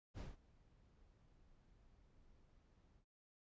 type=noise with ADSR envelope; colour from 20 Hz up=brown; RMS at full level=-45 dBFS; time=0.14-3.05 s; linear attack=52 ms; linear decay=170 ms; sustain=-24 dB; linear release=75 ms; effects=resampled to 16000 Hz